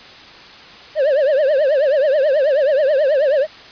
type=tone with vibrato; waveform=triangle; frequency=570 Hz; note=C#5; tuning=48 cents sharp; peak=-10 dBFS; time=0.95-3.47 s; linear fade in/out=50 ms; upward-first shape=triangle; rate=9.3 Hz; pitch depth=200 cents each way; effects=white hiss -39 dBFS RMS until 3.71 s + resampled to 11025 Hz